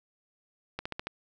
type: slowing click train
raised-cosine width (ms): 0.3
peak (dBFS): -18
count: 5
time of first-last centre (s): 0.79-1.07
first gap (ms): 65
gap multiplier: 1.05
effects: none